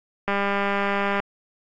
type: click train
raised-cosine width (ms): 0.5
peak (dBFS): -9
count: 185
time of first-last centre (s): 0.28-1.2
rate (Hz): 200
effects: AAC 64 kbps